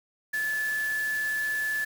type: tone in noise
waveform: sine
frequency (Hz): 1732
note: A6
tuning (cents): -28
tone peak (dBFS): -26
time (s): 0.33-1.85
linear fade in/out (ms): 10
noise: white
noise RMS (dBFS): -41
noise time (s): 0.33-1.85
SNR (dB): +12
effects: none